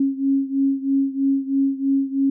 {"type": "beating tone pair", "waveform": "sine", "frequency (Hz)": [272.1, 275.2], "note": ["C#4", "C#4"], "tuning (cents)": [-32, -12], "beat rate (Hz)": 3.1, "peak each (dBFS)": [-19, -22], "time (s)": [0, 2.3], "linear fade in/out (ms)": 5, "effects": []}